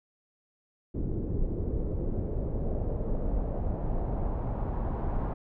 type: noise with low-pass filter sweep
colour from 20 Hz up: brown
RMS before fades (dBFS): -30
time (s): 0.94-5.34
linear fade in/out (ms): 10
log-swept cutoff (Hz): 360 to 1000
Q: 1.8
effects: none